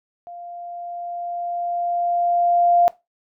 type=tone with level ramp; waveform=sine; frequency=697 Hz; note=F5; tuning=4 cents flat; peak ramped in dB=-34 to -11 dBFS; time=0.27-2.88 s; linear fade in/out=0 ms; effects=noise-tail reverb RT60 0.2 s tail -18 dB re dry